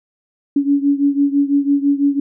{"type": "beating tone pair", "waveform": "sine", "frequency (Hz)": [280.9, 286.9], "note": ["C#4", "D4"], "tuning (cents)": [23, -40], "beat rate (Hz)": 6, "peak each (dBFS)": [-14, -17], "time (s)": [0.56, 2.2], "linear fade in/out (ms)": 5, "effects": []}